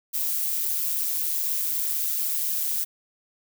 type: noise with amplitude modulation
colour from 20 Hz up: violet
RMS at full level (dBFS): -24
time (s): 0.13-2.85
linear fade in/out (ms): 20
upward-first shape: sine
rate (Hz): 153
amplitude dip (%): 50
effects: none